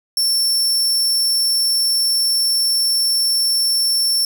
sawtooth tone, 5420 Hz, E8, 47 cents sharp, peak -12 dBFS, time 0.17-4.25 s, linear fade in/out 2 ms, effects none

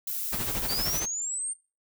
violet noise, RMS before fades -32 dBFS, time 0.07-1 s, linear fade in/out 5 ms
pink noise with tremolo, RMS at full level -32 dBFS, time 0.32-1.06 s, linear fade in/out 10 ms, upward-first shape sine, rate 13 Hz, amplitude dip 65%
sine linear sweep, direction up, 4458 to 8870 Hz, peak -29 dBFS, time 0.68-1.54 s, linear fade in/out 20 ms
effects noise-tail reverb RT60 0.3 s tail -21 dB re dry

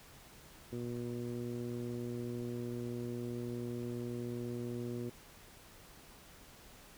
15% pulse tone with low-pass filter, 120.3 Hz, B2, 45 cents flat, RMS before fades -40 dBFS, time 0.72-5.1 s, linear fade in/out 10 ms, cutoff 380 Hz, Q 1.4, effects pink hiss -57 dBFS RMS until 6.97 s

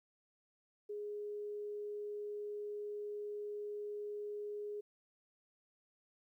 sine tone, 415.3 Hz, G#4, in tune, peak -40 dBFS, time 0.89-4.81 s, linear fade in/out 10 ms, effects 13-bit

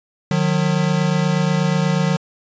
square tone pair together, 152.7 / 180.98 Hz, D#3 / F#3, -32 / -38 cents, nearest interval minor third, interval 294 cents, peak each -19 dBFS, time 0.31-2.17 s, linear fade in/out 2 ms, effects resampled to 16000 Hz

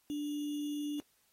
sine tone with sample-and-hold, 293.7 Hz, D4, in tune, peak -34 dBFS, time 0.1-1 s, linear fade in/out 0 ms, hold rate 3150 Hz, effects white hiss -72 dBFS RMS until 1.32 s + AAC 48 kbps

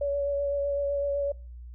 sine tone with vibrato, 566 Hz, C#5, 36 cents sharp, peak -25 dBFS, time 0.01-1.32 s, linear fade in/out 5 ms, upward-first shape sine, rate 7.9 Hz, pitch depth 16 cents each way, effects noise-tail reverb RT60 0.4 s tail -25 dB re dry + added 60 Hz sine -40 dBFS peak until 1.74 s

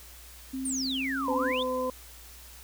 sine tone with pitch glide, 263.6 to 274.6 Hz, C4 to C#4, +13 to -16 cents, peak -31 dBFS, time 0.53-1.52 s, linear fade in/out 10 ms, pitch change +71 cents, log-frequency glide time 0.93-1.32 s
sine exponential two-way sweep, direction down then up, 9530 to 825 to 3729 Hz, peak -30 dBFS, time 0.65-1.63 s, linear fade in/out 5 ms, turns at 1.33 s
harmonic tone, 255.3 Hz, C4, 42 cents flat, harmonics 1 / 2 / 4, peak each -35 / -29 / -33 dBFS, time 1.28-1.9 s, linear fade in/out 2 ms
effects added 60 Hz sine -50 dBFS peak until 2.63 s + white hiss -50 dBFS RMS until 2.63 s

